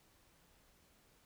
silence, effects pink hiss -69 dBFS RMS until 1.25 s

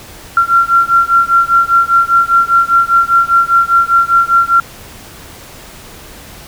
sine beating tone pair, 1369 / 1374 Hz, F6 / F6, -35 / -29 cents, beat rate 5 Hz, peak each -10 dBFS, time 0.37-4.6 s, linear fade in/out 2 ms, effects pink hiss -34 dBFS RMS until 6.47 s

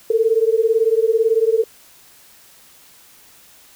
sine beating tone pair, 440 / 458 Hz, A4 / A#4, 0 / -31 cents, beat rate 18 Hz, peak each -16 dBFS, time 0.1-1.64 s, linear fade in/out 5 ms, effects white hiss -48 dBFS RMS until 3.75 s

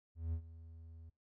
triangle tone with ADSR envelope, 81.8 Hz, E2, 13 cents flat, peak -32 dBFS, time 0.15-1.1 s, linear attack 180 ms, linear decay 80 ms, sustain -17 dB, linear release 11 ms, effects noise-tail reverb RT60 0.2 s tail -25 dB re dry

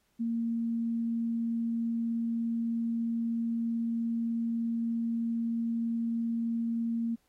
sine tone, 230.8 Hz, A#3, 17 cents flat, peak -28 dBFS, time 0.19-7.16 s, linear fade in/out 20 ms, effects pink hiss -73 dBFS RMS until 7.28 s + AAC 48 kbps

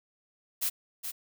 blue noise with echo, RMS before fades -29 dBFS, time 0.61-0.7 s, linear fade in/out 20 ms, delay 420 ms, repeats 1, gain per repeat -7 dB, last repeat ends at 1.12 s, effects none

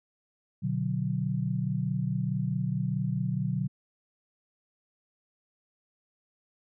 sine chord, B minor, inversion none, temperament just, 123.47 / 148.16 / 185.21 Hz, B2 / D3 / F#3, 0 / +16 / +2 cents, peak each -31 dBFS, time 0.62-3.68 s, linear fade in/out 20 ms, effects none

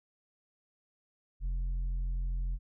triangle tone with tanh clipping, 43.65 Hz, F1, in tune, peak -31 dBFS, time 1.4-2.59 s, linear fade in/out 50 ms, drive 9 dB, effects none

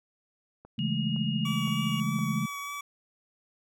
click train, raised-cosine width 1 ms, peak -34 dBFS, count 4, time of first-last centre 0.65-2.188 s, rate 1.95 Hz
sine chord, A major seventh, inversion first, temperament just, 137.5 / 165 / 206.2 / 220 Hz, C#3 / E3 / G#3 / A3, -14 / +2 / -12 / 0 cents, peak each -32 dBFS, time 0.78-2.46 s, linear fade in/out 10 ms
sine tone with pitch glide, 2868 to 2847 Hz, F7 to F7, +45 to +33 cents, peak -35 dBFS, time 0.79-2 s, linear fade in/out 0 ms, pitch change -12 cents, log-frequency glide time 1.12-1.67 s
25% pulse tone with vibrato, 1140 Hz, C#6, 48 cents sharp, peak -31 dBFS, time 1.45-2.81 s, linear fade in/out 5 ms, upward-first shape triangle, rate 3.3 Hz, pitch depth 14 cents each way
effects none

